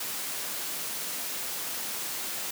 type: high-pass noise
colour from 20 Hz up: white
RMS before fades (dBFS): -34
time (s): 0-2.51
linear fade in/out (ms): 5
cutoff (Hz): 150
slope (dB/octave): 12
effects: none